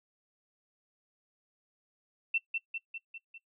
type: tone with echo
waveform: sine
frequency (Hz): 2689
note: E7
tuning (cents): +34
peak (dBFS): -26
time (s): 2.34-2.38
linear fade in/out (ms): 5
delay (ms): 200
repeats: 5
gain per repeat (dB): -4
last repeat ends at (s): 3.38
effects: noise-tail reverb RT60 0.1 s tail -19 dB re dry